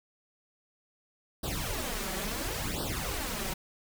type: noise with flanger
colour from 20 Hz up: pink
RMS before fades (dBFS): -34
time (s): 1.43-3.54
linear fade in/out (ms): 10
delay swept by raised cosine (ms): 0.22 to 5.32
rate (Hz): 0.72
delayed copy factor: +0.95
effects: none